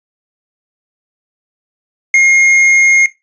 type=tone with hard clipping; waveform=triangle; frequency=2139 Hz; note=C7; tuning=38 cents sharp; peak=-6 dBFS; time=2.14-3.06 s; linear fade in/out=2 ms; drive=8 dB; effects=noise-tail reverb RT60 0.2 s tail -17 dB re dry + resampled to 16000 Hz